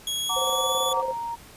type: tone with pitch glide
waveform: sawtooth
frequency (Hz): 3322 to 3427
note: G#7 to A7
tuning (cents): 0 to -46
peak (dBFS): -23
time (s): 0.07-0.93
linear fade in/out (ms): 2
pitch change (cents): +54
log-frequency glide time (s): 0.23-0.77
type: chord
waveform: sine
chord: Gb augmented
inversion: none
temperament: just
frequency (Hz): 740 / 925 / 1156.2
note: Gb5 / Bb5 / D6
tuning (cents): 0 / -14 / -27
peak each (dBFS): -33 / -30 / -28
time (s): 0.29-1.02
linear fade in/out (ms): 10
type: tone with tremolo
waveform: sine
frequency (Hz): 523.3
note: C5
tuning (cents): 0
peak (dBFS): -25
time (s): 0.36-1.13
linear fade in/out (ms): 10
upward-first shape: square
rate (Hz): 18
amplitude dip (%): 55
type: tone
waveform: sine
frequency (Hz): 932.3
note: A#5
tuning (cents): 0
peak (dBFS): -28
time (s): 0.91-1.36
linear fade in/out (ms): 20
effects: pink hiss -48 dBFS RMS until 1.56 s + resampled to 32000 Hz